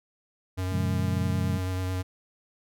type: tone with vibrato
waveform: square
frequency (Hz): 92.5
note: F#2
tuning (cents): 0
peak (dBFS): -28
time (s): 0.57-2.03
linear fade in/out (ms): 20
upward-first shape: sine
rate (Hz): 9.1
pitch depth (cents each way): 16
type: chord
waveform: sine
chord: Bb minor seventh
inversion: none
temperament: equal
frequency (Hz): 116.54 / 138.59 / 174.61 / 207.7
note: Bb2 / Db3 / F3 / Ab3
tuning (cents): 0 / 0 / 0 / 0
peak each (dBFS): -32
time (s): 0.72-1.58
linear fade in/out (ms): 5
effects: none